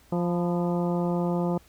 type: harmonic tone with a mistuned harmonic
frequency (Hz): 174.7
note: F3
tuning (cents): +1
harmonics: 1 / 2 / 3 / 4 / 5 / 6 / 7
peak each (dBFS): -25 / -30 / -32 / -36 / -37 / -41 / -43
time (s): 0.12-1.58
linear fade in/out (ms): 5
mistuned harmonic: 6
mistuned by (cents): -74
effects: added 60 Hz sine -58 dBFS peak until 1.68 s + pink hiss -58 dBFS RMS until 1.68 s